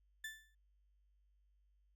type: tone with exponential decay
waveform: 35% pulse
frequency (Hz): 1760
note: A6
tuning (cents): 0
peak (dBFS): -39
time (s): 0.24-0.55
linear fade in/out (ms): 5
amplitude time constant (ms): 66
effects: added 50 Hz sine -70 dBFS peak until 1.95 s